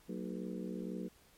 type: harmonic tone with a mistuned harmonic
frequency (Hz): 62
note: B1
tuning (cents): +7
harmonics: 3 / 4 / 5 / 6 / 7 / 8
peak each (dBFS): -42 / -44 / -46 / -48 / -49 / -50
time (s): 0.08-1.09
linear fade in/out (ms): 20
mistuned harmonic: 4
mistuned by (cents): -130
effects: pink hiss -65 dBFS RMS until 1.37 s + MP3 64 kbps